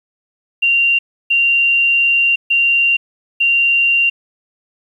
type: tone bursts at uneven times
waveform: sine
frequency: 2769 Hz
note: F7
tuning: 15 cents flat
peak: -10 dBFS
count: 4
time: 0.62-0.99 / 1.3-2.36 / 2.5-2.97 / 3.4-4.1 s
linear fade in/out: 10 ms
effects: 8-bit